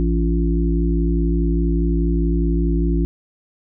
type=harmonic tone with a mistuned harmonic; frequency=56 Hz; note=A1; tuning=31 cents sharp; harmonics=1 / 3 / 5 / 6; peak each=-17 / -22 / -24 / -25 dBFS; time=0-3.05 s; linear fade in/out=0 ms; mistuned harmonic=6; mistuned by=+45 cents; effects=none